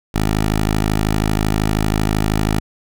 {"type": "tone", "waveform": "10% pulse", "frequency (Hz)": 52.8, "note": "G#1", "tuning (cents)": 29, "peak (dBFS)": -7, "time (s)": [0.14, 2.6], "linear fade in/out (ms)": 10, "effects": []}